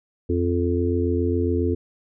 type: harmonic tone with a mistuned harmonic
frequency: 87.31 Hz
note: F2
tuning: in tune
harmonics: 1 / 3 / 4 / 5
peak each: -23 / -25 / -25 / -26 dBFS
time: 0.29-1.75 s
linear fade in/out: 10 ms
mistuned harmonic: 1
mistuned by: -15 cents
effects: none